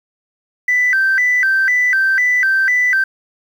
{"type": "tone with vibrato", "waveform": "sine", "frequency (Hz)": 1760, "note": "A6", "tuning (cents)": 0, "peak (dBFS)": -10, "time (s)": [0.68, 3.04], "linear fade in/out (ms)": 5, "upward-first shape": "square", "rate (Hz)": 2, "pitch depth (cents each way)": 210, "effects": ["tanh soft clip ceiling -7 dBFS", "7-bit"]}